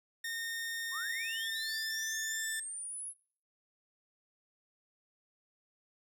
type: tone with pitch glide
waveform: sawtooth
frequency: 1834 to 1775.6 Hz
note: A#6 to A6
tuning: -29 to +15 cents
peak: -33 dBFS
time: 0.24-2.6 s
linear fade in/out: 5 ms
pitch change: -56 cents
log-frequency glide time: 1.17-1.75 s
type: linear sweep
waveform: sine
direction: up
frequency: 987.8 to 10700 Hz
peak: -39 dBFS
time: 0.91-3.14 s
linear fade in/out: 50 ms
effects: noise-tail reverb RT60 0.5 s tail -23 dB re dry